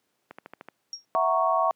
click train, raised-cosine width 0.5 ms, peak -25 dBFS, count 6, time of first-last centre 0.31-0.686 s, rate 13.3 Hz
sine tone with exponential decay, 5588 Hz, F8, in tune, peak -29 dBFS, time 0.93-1.05 s, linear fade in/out 1 ms, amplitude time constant 25 ms
sine chord, F# dominant seventh, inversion third, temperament equal, 659.3 / 740 / 932.3 / 1108.7 Hz, E5 / F#5 / A#5 / C#6, 0 / 0 / 0 / 0 cents, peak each -25 / -27 / -29 / -24 dBFS, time 1.15-1.71 s, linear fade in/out 0 ms
effects pink hiss -74 dBFS RMS until 1.75 s + high-pass 200 Hz 12 dB/octave

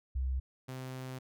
sine / sawtooth tone pair in turn, 65 / 129.63 Hz, C2 / C3, -11 / -16 cents, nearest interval octave, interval 1195 cents, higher second, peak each -30 / -36 dBFS, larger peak first, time 0.15-0.4 / 0.68-1.19 s, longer second, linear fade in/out 10 ms, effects none

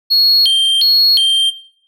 triangle tone with vibrato, 3700 Hz, A#7, 14 cents flat, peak -7 dBFS, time 0.1-1.51 s, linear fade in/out 20 ms, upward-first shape square, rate 1.4 Hz, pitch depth 270 cents each way, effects noise-tail reverb RT60 0.6 s tail -17 dB re dry

